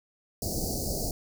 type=band-stop noise; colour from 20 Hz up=pink; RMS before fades=-31 dBFS; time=0.42-1.11 s; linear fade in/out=2 ms; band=770 to 4400 Hz; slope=96 dB/octave; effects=none